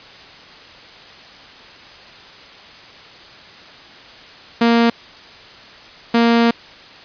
sawtooth tone pair in turn, 233.1 / 233.1 Hz, A#3 / A#3, 0 / 0 cents, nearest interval unison, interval 0 cents, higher neither, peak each -7 dBFS, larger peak neither, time 4.61-4.9 / 6.14-6.51 s, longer second, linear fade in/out 5 ms, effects white hiss -40 dBFS RMS until 7.04 s + resampled to 11025 Hz

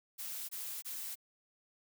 blue noise bursts, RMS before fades -42 dBFS, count 3, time 0.18-1.156 s, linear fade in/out 20 ms, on 310 ms, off 23 ms, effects none

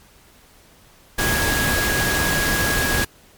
sine tone in noise, 1653 Hz, G#6, 9 cents flat, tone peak -22 dBFS, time 1.18-3.05 s, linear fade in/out 10 ms, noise pink, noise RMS -21 dBFS, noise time 1.18-3.05 s, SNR -4 dB, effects pink hiss -51 dBFS RMS until 3.37 s + MP3 96 kbps

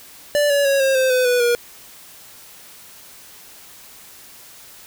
square tone with pitch steps, 585 / 568.3 / 552.2 / 536.4 / 521.2 / 506.3 / 491.9 / 477.9 Hz, D5 / C#5 / C#5 / C5 / C5 / B4 / B4 / A#4, -7 / +43 / -7 / +43 / -7 / +43 / -7 / +43 cents, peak -15 dBFS, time 0.35-1.55 s, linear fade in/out 0 ms, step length 150 ms, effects white hiss -43 dBFS RMS until 4.86 s

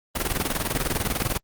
pink noise with tremolo, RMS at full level -23 dBFS, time 0.15-1.38 s, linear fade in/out 10 ms, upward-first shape square, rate 20 Hz, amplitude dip 70%, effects Opus 32 kbps

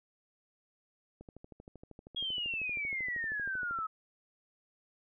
click train, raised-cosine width 2 ms, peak -36 dBFS, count 34, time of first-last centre 1.21-3.788 s, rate 12.8 Hz
sine exponential sweep, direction down, 3322 to 1275 Hz, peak -33 dBFS, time 2.16-3.87 s, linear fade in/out 10 ms
effects none

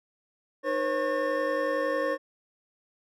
triangle tone cluster, 307.5 / 489.1 / 540 / 1092 / 1806 Hz, D#4 / B4 / C#5 / C#6 / A6, -20 / -17 / -45 / -26 / +45 cents, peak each -33 / -30 / -26 / -32 / -33 dBFS, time 0.63-2.18 s, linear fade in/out 50 ms, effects none

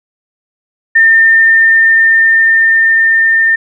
sine tone with level ramp, 1807 Hz, A6, 46 cents sharp, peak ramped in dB -3 to -6 dBFS, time 0.95-3.56 s, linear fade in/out 10 ms, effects none

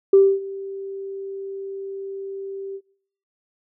sine tone with ADSR envelope, 390.9 Hz, G4, 5 cents flat, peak -7 dBFS, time 0.13-2.81 s, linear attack 5 ms, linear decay 260 ms, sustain -22 dB, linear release 57 ms, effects noise-tail reverb RT60 0.7 s tail -23 dB re dry + tanh soft clip ceiling -3 dBFS

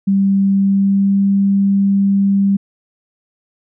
sine tone with pitch glide, 196 to 197.59 Hz, G3 to G3, 0 to +14 cents, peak -10 dBFS, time 0.07-2.57 s, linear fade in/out 10 ms, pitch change +14 cents, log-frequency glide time 0.54-1.22 s, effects none

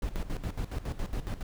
brown noise with tremolo, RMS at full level -31 dBFS, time 0.02-1.43 s, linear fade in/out 5 ms, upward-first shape square, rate 7.2 Hz, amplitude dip 75%, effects none

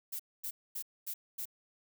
violet noise bursts, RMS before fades -39 dBFS, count 5, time 0.12-1.455 s, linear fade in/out 10 ms, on 75 ms, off 240 ms, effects none

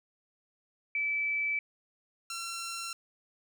sine / 10% pulse tone pair in turn, 2310 / 1358.2 Hz, D7 / F6, -29 / -49 cents, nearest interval major sixth, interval 920 cents, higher first, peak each -28 dBFS, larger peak neither, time 0.95-1.59 / 2.3-2.93 s, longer first, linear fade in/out 2 ms, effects none

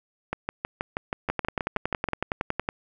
two click trains, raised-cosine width 0.5 ms, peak -10 / -12 dBFS, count 16 / 12, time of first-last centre 1.3-2.689 / 0.33-2.087 s, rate 10.8 / 6.26 Hz, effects none

